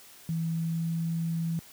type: tone with pitch glide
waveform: sine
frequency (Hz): 163.9 to 165.42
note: E3 to E3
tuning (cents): -10 to +6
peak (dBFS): -27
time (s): 0.29-1.59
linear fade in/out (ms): 0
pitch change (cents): +16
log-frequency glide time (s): 0.46-0.92
effects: white hiss -52 dBFS RMS until 1.72 s + high-pass 60 Hz 12 dB/octave

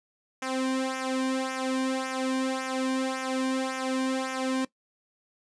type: tone with flanger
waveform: sawtooth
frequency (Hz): 261.6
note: C4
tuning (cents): 0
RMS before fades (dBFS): -29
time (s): 0.42-4.65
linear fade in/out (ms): 5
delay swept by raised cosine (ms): 0.23 to 1.53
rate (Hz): 1.8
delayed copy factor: -0.8
effects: noise-tail reverb RT60 0.1 s tail -19 dB re dry + resampled to 22050 Hz

